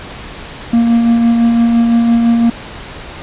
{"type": "tone with tremolo", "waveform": "triangle", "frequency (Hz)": 233.1, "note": "A#3", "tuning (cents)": 0, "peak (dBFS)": -4, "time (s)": [0.73, 2.5], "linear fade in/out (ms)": 5, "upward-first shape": "sine", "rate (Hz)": 5.9, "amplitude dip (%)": 30, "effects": ["pink hiss -29 dBFS RMS until 3.22 s", "resampled to 8000 Hz"]}